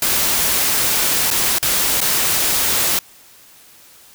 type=noise with dropouts; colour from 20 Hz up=white; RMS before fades=-17 dBFS; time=0.02-2.99 s; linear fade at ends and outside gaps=2 ms; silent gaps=1.304-1.311 / 1.585-1.627 / 2.005-2.014 s; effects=white hiss -46 dBFS RMS until 4.14 s